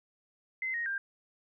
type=tone with pitch steps; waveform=sine; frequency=2059 / 1871 / 1592 Hz; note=C7 / A#6 / G6; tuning=-28 / +6 / +26 cents; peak=-31 dBFS; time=0.62-0.98 s; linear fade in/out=2 ms; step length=120 ms; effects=none